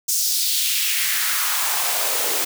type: noise with high-pass filter sweep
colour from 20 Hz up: white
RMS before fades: -21 dBFS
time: 0.08-2.45 s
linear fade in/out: 10 ms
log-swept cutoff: 6400 to 350 Hz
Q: 2
effects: none